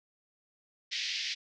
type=band-pass noise; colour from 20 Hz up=white; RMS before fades=-35 dBFS; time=0.91-1.35 s; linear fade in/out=20 ms; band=1900 to 5400 Hz; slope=48 dB/octave; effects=none